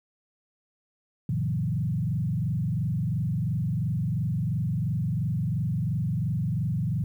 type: tone with frequency modulation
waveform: sine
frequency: 138.59 Hz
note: C#3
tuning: in tune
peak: -24 dBFS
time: 1.29-7.04 s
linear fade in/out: 2 ms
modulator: 22.9 Hz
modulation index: 1.7
effects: 10-bit